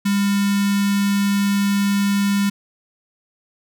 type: tone with notch filter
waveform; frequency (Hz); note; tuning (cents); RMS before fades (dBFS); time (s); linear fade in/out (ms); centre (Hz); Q
square; 200.6; G3; +40; -18; 0.05-2.5; 10; 600; 0.64
effects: none